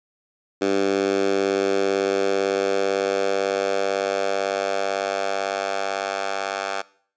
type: tone with high-pass filter sweep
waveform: 10% pulse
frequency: 98 Hz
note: G2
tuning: in tune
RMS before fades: -23 dBFS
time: 0.61-6.82 s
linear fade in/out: 10 ms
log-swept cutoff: 330 to 840 Hz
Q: 2.2
effects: noise-tail reverb RT60 0.5 s tail -20 dB re dry + resampled to 16000 Hz